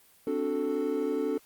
triangle chord, D dominant seventh, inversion third, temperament equal, 261.6 / 293.7 / 370 / 440 Hz, C4 / D4 / F#4 / A4, 0 / 0 / 0 / 0 cents, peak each -33 / -30 / -34 / -28 dBFS, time 0.27-1.38 s, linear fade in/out 2 ms, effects white hiss -60 dBFS RMS until 1.45 s + Opus 32 kbps

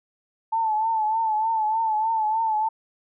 sine tone with vibrato, 880 Hz, A5, in tune, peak -20 dBFS, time 0.52-2.69 s, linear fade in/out 10 ms, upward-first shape triangle, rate 3.3 Hz, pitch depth 67 cents each way, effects none

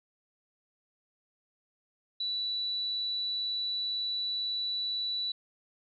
sine tone, 3951 Hz, B7, in tune, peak -30 dBFS, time 2.2-5.32 s, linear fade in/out 5 ms, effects none

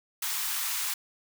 white high-pass noise, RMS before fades -31 dBFS, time 0.22-0.94 s, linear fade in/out 5 ms, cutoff 850 Hz, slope 48 dB/octave, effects none

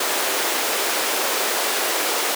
pink high-pass noise, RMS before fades -22 dBFS, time 0-2.35 s, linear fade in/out 5 ms, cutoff 370 Hz, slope 24 dB/octave, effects none

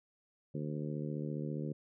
harmonic tone, 74.8 Hz, D2, 32 cents sharp, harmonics 2 / 3 / 4 / 5 / 6 / 7, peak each -38 / -42 / -44 / -46 / -48 / -49 dBFS, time 0.54-1.73 s, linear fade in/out 10 ms, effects none

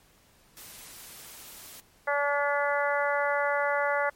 white noise, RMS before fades -46 dBFS, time 0.57-1.8 s, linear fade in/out 0 ms
harmonic tone, 286.7 Hz, D4, 42 cents flat, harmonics 2 / 3 / 4 / 5 / 6 / 7, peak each -28 / -31 / -33 / -31 / -33 / -34 dBFS, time 2.07-4.1 s, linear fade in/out 10 ms
effects pink hiss -61 dBFS RMS until 4.15 s + MP3 64 kbps

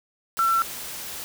sine tone in noise, 1345 Hz, E6, 34 cents sharp, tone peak -18 dBFS, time 0.39-0.62 s, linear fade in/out 0 ms, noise white, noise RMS -35 dBFS, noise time 0.37-1.24 s, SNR +14 dB, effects none

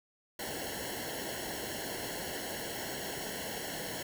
pink noise with comb filter, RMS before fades -39 dBFS, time 0.39-4.03 s, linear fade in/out 5 ms, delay 0.82 ms, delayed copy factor -0.95, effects none

